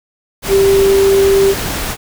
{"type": "tone in noise", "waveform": "sine", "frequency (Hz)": 392, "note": "G4", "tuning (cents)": 0, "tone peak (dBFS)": -7, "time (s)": [0.48, 1.55], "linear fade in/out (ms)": 50, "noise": "pink", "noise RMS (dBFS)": -20, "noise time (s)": [0.42, 1.97], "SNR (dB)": 10, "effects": []}